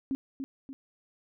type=tone with echo; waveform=sine; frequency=269.3 Hz; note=C#4; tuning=50 cents flat; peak=-27 dBFS; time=0.11-0.15 s; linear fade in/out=0 ms; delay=290 ms; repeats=2; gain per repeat=-6 dB; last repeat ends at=0.73 s; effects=none